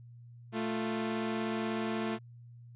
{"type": "tone pair together", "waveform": "sawtooth", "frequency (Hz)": [220.7, 349.2], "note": ["A3", "F4"], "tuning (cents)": [5, 0], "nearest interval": "minor sixth", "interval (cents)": 795, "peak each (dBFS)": [-29, -33], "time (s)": [0.52, 2.19], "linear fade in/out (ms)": 50, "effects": ["added 119 Hz sine -49 dBFS peak until 2.75 s", "resampled to 8000 Hz"]}